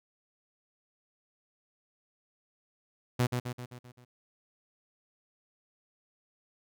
sawtooth tone with echo, 123.47 Hz, B2, in tune, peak -20 dBFS, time 3.19-3.27 s, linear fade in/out 10 ms, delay 130 ms, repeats 6, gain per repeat -5 dB, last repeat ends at 4.05 s, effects none

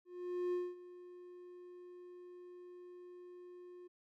triangle tone with ADSR envelope, 357.1 Hz, F4, 39 cents sharp, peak -31 dBFS, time 0.05-3.88 s, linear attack 480 ms, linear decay 220 ms, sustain -18 dB, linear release 13 ms, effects none

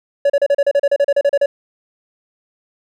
triangle tone bursts, 566 Hz, C#5, 36 cents sharp, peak -8 dBFS, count 15, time 0.25-1.46 s, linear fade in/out 5 ms, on 48 ms, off 35 ms, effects none

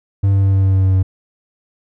triangle tone with pitch steps, 98.5 / 97.88 / 97.26 / 96.64 / 96.03 / 95.42 / 94.82 / 94.22 Hz, G2 / G2 / G2 / G2 / G2 / G2 / F#2 / F#2, +9 / -2 / -13 / -24 / -35 / -46 / +43 / +32 cents, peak -8 dBFS, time 0.23-1.03 s, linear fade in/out 10 ms, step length 100 ms, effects none

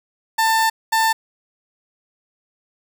30% pulse tone bursts at uneven times, 892 Hz, A5, 23 cents sharp, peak -12 dBFS, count 2, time 0.38-0.7 / 0.92-1.13 s, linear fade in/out 10 ms, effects none

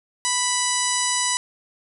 harmonic tone, 987.8 Hz, B5, in tune, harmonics 1 / 2 / 3 / 4 / 5 / 6 / 7 / 8 / 9 / 10, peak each -27 / -29 / -31 / -30 / -31 / -28 / -32 / -27 / -30 / -32 dBFS, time 0.25-1.37 s, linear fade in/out 0 ms, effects none

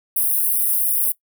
white high-pass noise, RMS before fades -19 dBFS, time 0.16-1.12 s, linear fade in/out 5 ms, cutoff 9300 Hz, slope 96 dB/octave, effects noise-tail reverb RT60 0.1 s tail -20 dB re dry

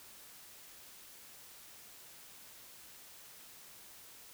silence, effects white hiss -55 dBFS RMS until 4.33 s

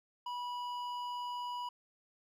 sine tone with hard clipping, 978 Hz, B5, 17 cents flat, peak -39 dBFS, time 0.26-1.69 s, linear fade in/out 5 ms, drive 9 dB, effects none

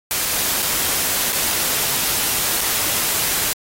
white noise with dropouts, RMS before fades -20 dBFS, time 0.11-3.53 s, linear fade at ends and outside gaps 0 ms, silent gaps 0.622-0.626 / 1.323-1.328 / 2.609-2.613 s, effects AAC 48 kbps

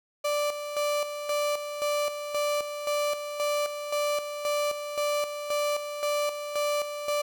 35% pulse tone with tremolo, 587.3 Hz, D5, in tune, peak -23 dBFS, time 0.24-7.22 s, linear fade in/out 10 ms, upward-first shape square, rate 1.9 Hz, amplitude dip 60%, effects none

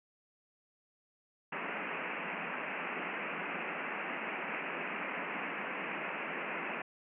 white band-pass noise, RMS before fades -39 dBFS, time 1.52-6.82 s, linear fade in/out 5 ms, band 160 to 2700 Hz, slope 96 dB/octave, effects none

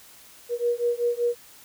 sine beating tone pair, 475.5 / 480.7 Hz, A#4 / B4, +34 / -47 cents, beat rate 5.2 Hz, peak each -25 dBFS, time 0.49-1.36 s, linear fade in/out 50 ms, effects white hiss -50 dBFS RMS until 1.64 s

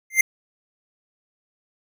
square tone with exponential growth, 2093 Hz, C7, in tune, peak -9 dBFS, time 0.1-0.21 s, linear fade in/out 5 ms, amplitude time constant 22 ms, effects none

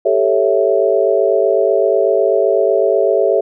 sine chord, A dominant seventh, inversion third, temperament equal, 392 / 440 / 554.4 / 659.3 Hz, G4 / A4 / C#5 / E5, 0 / 0 / 0 / 0 cents, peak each -16 dBFS, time 0.05-3.41 s, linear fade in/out 10 ms, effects none

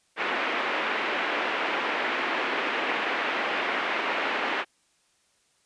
white band-pass noise, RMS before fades -28 dBFS, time 0.16-4.65 s, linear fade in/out 50 ms, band 270 to 2500 Hz, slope 24 dB/octave, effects white hiss -67 dBFS RMS until 5.65 s + resampled to 22050 Hz

